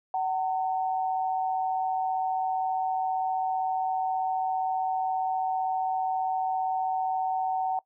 sine tone pair together, 753.9 / 909 Hz, F#5 / A#5, +32 / -44 cents, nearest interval minor third, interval 324 cents, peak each -26 / -32 dBFS, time 0.14-7.79 s, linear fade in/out 2 ms, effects noise-tail reverb RT60 0.1 s tail -21 dB re dry

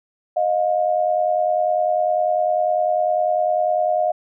sine tone pair together, 623 / 713 Hz, D#5 / F5, +2 / +36 cents, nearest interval major second, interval 234 cents, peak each -19 dBFS, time 0.36-4.12 s, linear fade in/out 10 ms, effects none

